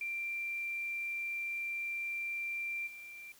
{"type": "tone with level steps", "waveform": "sine", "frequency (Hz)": 2363, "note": "D7", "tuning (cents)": 10, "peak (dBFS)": [-35, -46], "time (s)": [0.01, 3.32], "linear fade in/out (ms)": 2, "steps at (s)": 2.86, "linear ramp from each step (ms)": 20, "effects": ["white hiss -61 dBFS RMS until 3.39 s"]}